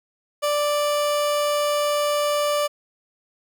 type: tone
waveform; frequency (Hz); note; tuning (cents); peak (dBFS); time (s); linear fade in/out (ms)
30% pulse; 587.3; D5; 0; -17; 0.42-2.68; 20
effects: none